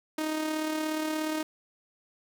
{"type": "tone with amplitude modulation", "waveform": "sawtooth", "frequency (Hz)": 311.1, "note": "D#4", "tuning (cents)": 0, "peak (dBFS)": -23, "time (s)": [0.18, 1.43], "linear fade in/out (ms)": 5, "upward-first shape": "sine", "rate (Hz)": 36.9, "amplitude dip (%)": 40, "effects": []}